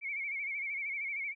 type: tone with vibrato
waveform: sine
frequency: 2237 Hz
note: C#7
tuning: 15 cents sharp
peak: -34 dBFS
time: 0.01-1.35 s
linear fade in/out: 50 ms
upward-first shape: sine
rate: 13 Hz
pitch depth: 80 cents each way
effects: none